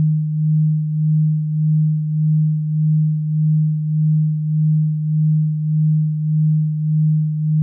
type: beating tone pair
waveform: sine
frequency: 154.2 / 155.9 Hz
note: D#3 / D#3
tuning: -15 / +4 cents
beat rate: 1.7 Hz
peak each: -14 / -23 dBFS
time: 0-7.62 s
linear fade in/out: 0 ms
effects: none